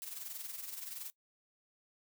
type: noise with amplitude modulation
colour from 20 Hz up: blue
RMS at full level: -42 dBFS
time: 0.02-1.1 s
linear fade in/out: 0 ms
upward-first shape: sine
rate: 21.3 Hz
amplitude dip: 60%
effects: noise-tail reverb RT60 0.1 s tail -20 dB re dry